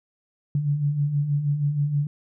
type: beating tone pair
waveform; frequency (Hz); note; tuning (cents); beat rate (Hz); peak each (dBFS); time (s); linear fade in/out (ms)
sine; 140 / 146.3; C#3 / D3; +18 / -6; 6.3; -29 / -21; 0.55-2.07; 2
effects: none